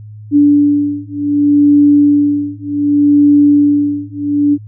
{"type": "beating tone pair", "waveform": "sine", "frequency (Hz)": [289.8, 290.46], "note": ["D4", "D4"], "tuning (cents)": [-23, -19], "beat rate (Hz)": 0.66, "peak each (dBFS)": -10, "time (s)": [0.31, 4.58], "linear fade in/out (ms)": 50, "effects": ["added 106 Hz sine -29 dBFS peak until 4.67 s"]}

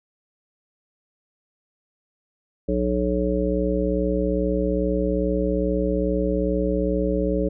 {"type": "harmonic tone", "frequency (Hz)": 61.2, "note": "B1", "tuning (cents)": -15, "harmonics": [1, 3, 5, 7, 9], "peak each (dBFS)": [-26, -26, -26, -26, -26], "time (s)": [2.68, 7.49], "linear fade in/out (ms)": 10, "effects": []}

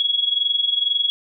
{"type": "tone with amplitude modulation", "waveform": "sine", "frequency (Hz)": 3338, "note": "G#7", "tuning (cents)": 8, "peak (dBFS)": -14, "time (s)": [0, 1.1], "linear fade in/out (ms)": 0, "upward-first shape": "sine", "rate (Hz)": 22.1, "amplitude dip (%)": 75, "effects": []}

